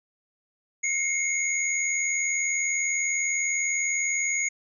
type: tone cluster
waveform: sine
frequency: 2140 / 2220 / 6700 Hz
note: C7 / C#7 / G#8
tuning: +38 / +2 / +14 cents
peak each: -27 / -32 / -27 dBFS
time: 0.83-4.49 s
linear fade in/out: 10 ms
effects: none